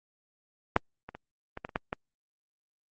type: clicks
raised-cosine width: 0.5 ms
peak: -6 / -26 / -26 / -22 / -20 / -30 / -13 / -16 dBFS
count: 8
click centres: 0.764 / 1.09 / 1.15 / 1.574 / 1.649 / 1.692 / 1.759 / 1.929 s
effects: Opus 24 kbps